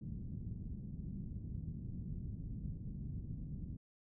white low-pass noise, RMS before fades -44 dBFS, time 0.01-3.77 s, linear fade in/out 5 ms, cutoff 190 Hz, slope 24 dB/octave, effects none

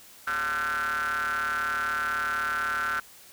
square ring-modulated tone, 79 Hz, D#2, 27 cents sharp, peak -24 dBFS, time 0.27-3 s, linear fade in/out 5 ms, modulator 1440 Hz, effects white hiss -51 dBFS RMS until 3.32 s

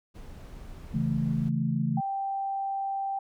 brown noise, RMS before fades -43 dBFS, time 0.14-1.5 s, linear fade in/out 20 ms
sine chord, A major, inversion first, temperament equal, 138.59 / 164.81 / 220 Hz, C#3 / E3 / A3, 0 / 0 / 0 cents, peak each -29 dBFS, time 0.93-2.01 s, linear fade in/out 20 ms
sine tone, 784 Hz, G5, in tune, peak -28 dBFS, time 1.97-3.19 s, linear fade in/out 5 ms
effects none

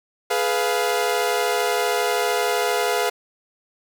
sawtooth chord, F diminished, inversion first, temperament equal with one note detuned, 421.1 / 493.9 / 698.5 Hz, Ab4 / Cb5 / F5, +24 / 0 / 0 cents, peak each -20 dBFS, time 0.3-3.1 s, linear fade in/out 10 ms, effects none

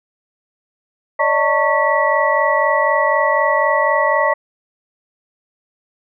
sine tone cluster, 571 / 615 / 901 / 1111 / 1946 Hz, D5 / D#5 / A5 / C#6 / B6, -49 / -20 / +41 / +4 / -26 cents, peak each -19 dBFS, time 1.19-4.34 s, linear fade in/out 10 ms, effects none

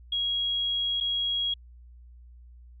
sine tone with dropouts, 3300 Hz, G#7, 12 cents flat, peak -25 dBFS, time 0.12-1.54 s, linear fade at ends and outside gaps 5 ms, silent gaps 1.003-1.008 s, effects added 60 Hz sine -47 dBFS peak until 2.8 s

